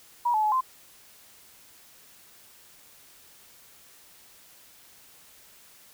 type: tone with pitch steps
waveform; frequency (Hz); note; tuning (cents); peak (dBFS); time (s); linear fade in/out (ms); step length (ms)
sine; 960 / 862 / 852 / 1038; B5 / A5 / G#5 / C6; -49 / -36 / +44 / -14; -21; 0.25-0.61; 10; 90
effects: white hiss -54 dBFS RMS until 5.93 s